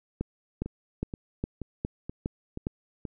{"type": "two click trains", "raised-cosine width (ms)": 3, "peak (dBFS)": [-22, -16], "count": [6, 7], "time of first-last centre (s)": [[0.66, 3.052], [0.21, 2.669]], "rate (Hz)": [2.09, 2.44], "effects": []}